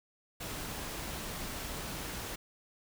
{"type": "noise", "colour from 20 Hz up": "pink", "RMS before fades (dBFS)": -40, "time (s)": [0.4, 2.36], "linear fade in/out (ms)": 10, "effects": []}